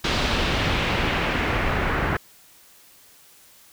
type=noise with low-pass filter sweep; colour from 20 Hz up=pink; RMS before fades=-23 dBFS; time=0.04-2.17 s; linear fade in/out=5 ms; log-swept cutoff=4100 to 1700 Hz; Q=1.5; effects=white hiss -52 dBFS RMS until 3.72 s